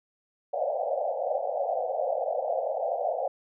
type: band-pass noise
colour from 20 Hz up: white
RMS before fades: -29 dBFS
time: 0.53-3.28 s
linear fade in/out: 5 ms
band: 500 to 770 Hz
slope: 96 dB/octave
effects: none